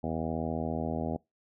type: harmonic tone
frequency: 80.5 Hz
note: E2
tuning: 41 cents flat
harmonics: 1 / 2 / 3 / 4 / 5 / 6 / 7 / 8 / 9 / 10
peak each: -39 / -37 / -35 / -40 / -42 / -41 / -42 / -40 / -41 / -45 dBFS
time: 0.03-1.17 s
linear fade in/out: 10 ms
effects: noise-tail reverb RT60 0.2 s tail -24 dB re dry